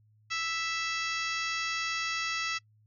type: harmonic tone with a mistuned harmonic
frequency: 659.3 Hz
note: E5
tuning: in tune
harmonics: 2 / 3 / 4 / 5 / 6 / 7 / 8 / 9 / 10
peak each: -36 / -36 / -36 / -41 / -43 / -41 / -42 / -46 / -45 dBFS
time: 0.3-2.59 s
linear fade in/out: 20 ms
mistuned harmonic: 9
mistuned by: -44 cents
effects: noise-tail reverb RT60 0.1 s tail -25 dB re dry + added 107 Hz sine -61 dBFS peak until 2.86 s